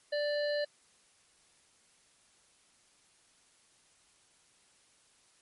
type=harmonic tone; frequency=587.3 Hz; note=D5; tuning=in tune; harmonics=1 / 3 / 5 / 7 / 8; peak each=-30 / -39 / -48 / -41 / -51 dBFS; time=0.12-0.65 s; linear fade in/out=10 ms; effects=white hiss -66 dBFS RMS until 5.41 s + MP3 48 kbps